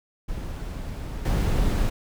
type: noise with level steps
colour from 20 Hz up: brown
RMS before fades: -32 / -22 dBFS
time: 0.28-1.9 s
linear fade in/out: 10 ms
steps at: 1.25 s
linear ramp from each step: 5 ms
effects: none